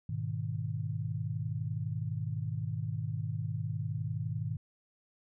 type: chord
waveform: sine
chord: G# minor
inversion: none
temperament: equal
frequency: 103.83 / 123.47 / 155.56 Hz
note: G#2 / B2 / D#3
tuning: 0 / 0 / 0 cents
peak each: -36 / -37 / -37 dBFS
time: 0.09-4.57 s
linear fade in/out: 5 ms
effects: none